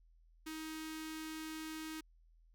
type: tone with notch filter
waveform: sawtooth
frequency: 315.2 Hz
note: D#4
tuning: 23 cents sharp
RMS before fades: -45 dBFS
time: 0.46-2.01 s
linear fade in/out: 10 ms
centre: 630 Hz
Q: 0.61
effects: added 41 Hz sine -63 dBFS peak until 2.54 s